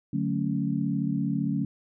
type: chord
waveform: sine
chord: D major seventh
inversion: none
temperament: equal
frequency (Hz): 146.83 / 185 / 220 / 277.2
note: D3 / F#3 / A3 / C#4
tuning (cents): 0 / 0 / 0 / 0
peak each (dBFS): -30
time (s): 0.13-1.65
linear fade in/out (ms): 5
effects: none